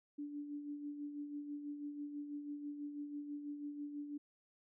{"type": "tone with tremolo", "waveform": "sine", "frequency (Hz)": 291.2, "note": "D4", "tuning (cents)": -15, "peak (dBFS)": -40, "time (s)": [0.18, 4.18], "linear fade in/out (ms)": 10, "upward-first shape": "sine", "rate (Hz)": 6.1, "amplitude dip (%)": 50, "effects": []}